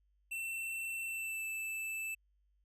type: tone with pitch glide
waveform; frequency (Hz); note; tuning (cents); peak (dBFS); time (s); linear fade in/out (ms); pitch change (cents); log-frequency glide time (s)
square; 2689 to 2638; E7 to E7; +34 to +1; -38; 0.31-2.15; 10; -33; 1.07-1.45
effects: added 50 Hz sine -70 dBFS peak until 2.64 s